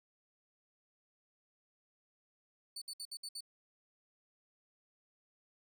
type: tone bursts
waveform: 30% pulse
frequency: 4494 Hz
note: C#8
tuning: 23 cents sharp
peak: -39 dBFS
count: 6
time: 2.76-3.407 s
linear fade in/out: 5 ms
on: 57 ms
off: 61 ms
effects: none